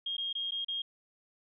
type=tone with dropouts; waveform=sine; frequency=3241 Hz; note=G#7; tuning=43 cents flat; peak=-32 dBFS; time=0.06-0.82 s; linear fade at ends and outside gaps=5 ms; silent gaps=0.168-0.18 / 0.329-0.351 / 0.509-0.519 / 0.647-0.683 s; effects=none